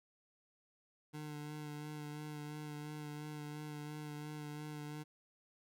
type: tone with vibrato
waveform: 25% pulse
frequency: 149.9 Hz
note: D3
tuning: 36 cents sharp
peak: -40 dBFS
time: 1.13-5.04 s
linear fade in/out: 20 ms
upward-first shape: sine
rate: 2.9 Hz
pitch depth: 21 cents each way
effects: none